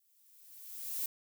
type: noise with exponential growth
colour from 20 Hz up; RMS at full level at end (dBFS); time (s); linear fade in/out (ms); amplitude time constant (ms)
violet; -34; 0-1.06; 2; 230
effects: none